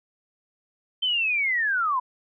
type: linear sweep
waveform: sine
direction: down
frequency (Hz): 3120 to 970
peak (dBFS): -21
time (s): 1.02-2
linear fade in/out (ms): 10
effects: none